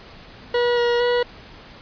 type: tone with pitch steps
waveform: 40% pulse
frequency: 482.8 / 477.9 / 485.5 Hz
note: B4 / A#4 / B4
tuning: -39 / +43 / -30 cents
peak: -16 dBFS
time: 0.54-1.23 s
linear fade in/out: 5 ms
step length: 230 ms
effects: pink hiss -43 dBFS RMS until 1.81 s + resampled to 11025 Hz